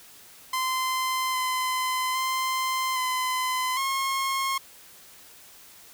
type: tone with pitch steps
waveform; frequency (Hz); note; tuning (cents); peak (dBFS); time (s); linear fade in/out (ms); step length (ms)
sawtooth; 1035 / 1025 / 1040 / 1021 / 1078; C6 / C6 / C6 / C6 / C#6; -19 / -36 / -11 / -43 / -49; -21; 0.53-4.58; 5; 810
effects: white hiss -50 dBFS RMS until 5.93 s